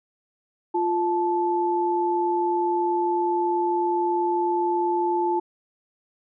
sine tone pair together, 349.2 / 872.3 Hz, F4 / A5, 0 / -15 cents, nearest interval octave + major third, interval 1585 cents, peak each -23 / -23 dBFS, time 0.74-5.4 s, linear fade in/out 10 ms, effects none

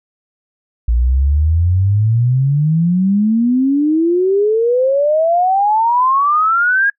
sine exponential sweep, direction up, 56.4 to 1653 Hz, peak -10 dBFS, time 0.88-6.9 s, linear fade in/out 5 ms, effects noise-tail reverb RT60 0.1 s tail -24 dB re dry

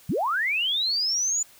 sine linear sweep, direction up, 110.8 to 7040 Hz, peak -22 dBFS, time 0.09-1.43 s, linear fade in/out 5 ms, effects white hiss -53 dBFS RMS until 1.59 s

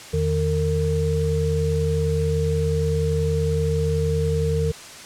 sine tone cluster, 82.9 / 153.5 / 456.6 Hz, E2 / D#3 / A#4, +10 / -23 / -36 cents, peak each -23 dBFS, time 0.13-4.72 s, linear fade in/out 10 ms, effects white hiss -39 dBFS RMS until 5.05 s + low-pass 8000 Hz 12 dB/octave

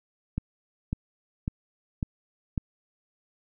click train, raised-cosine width 5 ms, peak -15 dBFS, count 5, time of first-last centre 0.38-2.578 s, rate 1.82 Hz, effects none

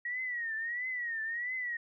sine tone with vibrato, 1900 Hz, A#6, 33 cents sharp, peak -33 dBFS, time 0.05-1.77 s, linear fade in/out 5 ms, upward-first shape triangle, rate 1.5 Hz, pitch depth 140 cents each way, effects none

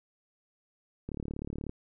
click train, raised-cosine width 3 ms, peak -24 dBFS, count 23, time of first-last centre 1.09-1.694 s, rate 36.4 Hz, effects none

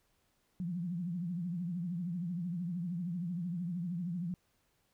sine tone with vibrato, 174.61 Hz, F3, in tune, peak -34 dBFS, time 0.6-4.34 s, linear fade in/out 0 ms, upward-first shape triangle, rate 13 Hz, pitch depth 140 cents each way, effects pink hiss -75 dBFS RMS until 4.93 s

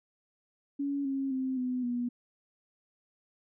sine tone with pitch steps, 281.5 / 271.3 / 261.4 / 251.9 / 242.8 Hz, C#4 / C#4 / C4 / B3 / B3, +27 / -37 / -1 / +34 / -29 cents, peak -29 dBFS, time 0.79-2.09 s, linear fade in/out 10 ms, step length 260 ms, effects none

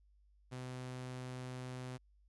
sawtooth tone, 127.1 Hz, C3, 50 cents flat, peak -39 dBFS, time 0.51-1.98 s, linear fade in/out 20 ms, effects added 50 Hz sine -65 dBFS peak until 2.28 s + resampled to 24000 Hz

